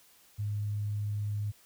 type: tone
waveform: sine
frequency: 103.83 Hz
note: G#2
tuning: in tune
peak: -30 dBFS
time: 0.38-1.52 s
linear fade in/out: 20 ms
effects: white hiss -61 dBFS RMS until 1.65 s